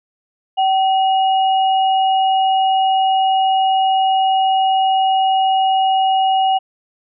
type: tone pair together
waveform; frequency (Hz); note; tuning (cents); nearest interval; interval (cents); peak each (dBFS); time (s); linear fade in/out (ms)
sine; 765 / 2888; G5 / F#7; -42 / -43; octave + major seventh; 2299; -12 / -24; 0.57-6.59; 20
effects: none